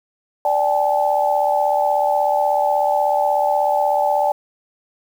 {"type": "chord", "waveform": "sine", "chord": "D suspended fourth", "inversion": "none", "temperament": "equal with one note detuned", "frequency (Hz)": [587.3, 784, 860.4], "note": ["D5", "G5", "A5"], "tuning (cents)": [0, 0, -39], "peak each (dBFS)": -19, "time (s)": [0.45, 4.32], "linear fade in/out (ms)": 2, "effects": ["7-bit"]}